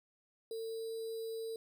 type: tone with sample-and-hold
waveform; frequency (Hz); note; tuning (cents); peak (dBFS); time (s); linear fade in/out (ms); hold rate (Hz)
sine; 450.8; A4; +42; -38; 0.51-1.56; 2; 4410
effects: none